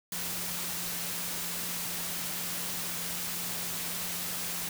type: tone in noise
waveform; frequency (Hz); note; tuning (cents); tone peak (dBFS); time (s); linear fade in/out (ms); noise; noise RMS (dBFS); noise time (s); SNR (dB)
sine; 174.61; F3; 0; -46; 0.12-4.69; 2; white; -35; 0.12-4.69; -14
effects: none